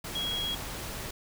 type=tone in noise; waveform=sine; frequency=3300 Hz; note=G#7; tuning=12 cents flat; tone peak=-30 dBFS; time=0.15-0.55 s; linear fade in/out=5 ms; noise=pink; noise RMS=-38 dBFS; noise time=0.04-1.11 s; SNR=+5 dB; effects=none